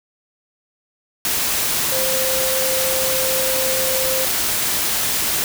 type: tone in noise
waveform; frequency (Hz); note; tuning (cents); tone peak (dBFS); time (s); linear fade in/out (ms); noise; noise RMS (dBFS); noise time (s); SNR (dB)
sine; 523.3; C5; 0; -22; 1.92-4.25; 0; white; -20; 1.25-5.44; -5
effects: none